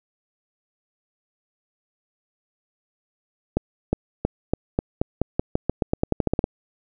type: accelerating click train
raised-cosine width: 2 ms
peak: -6 dBFS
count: 19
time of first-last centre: 3.57-6.441 s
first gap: 360 ms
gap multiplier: 0.89
effects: none